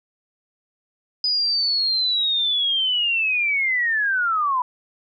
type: linear sweep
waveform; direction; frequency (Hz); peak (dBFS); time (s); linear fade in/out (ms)
sine; down; 4986 to 972; -18; 1.24-4.62; 2
effects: none